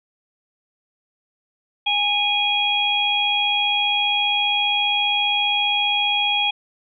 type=harmonic tone; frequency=825 Hz; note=G#5; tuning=12 cents flat; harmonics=1 / 3 / 4; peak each=-24 / -22 / -20 dBFS; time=1.86-6.51 s; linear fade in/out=10 ms; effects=none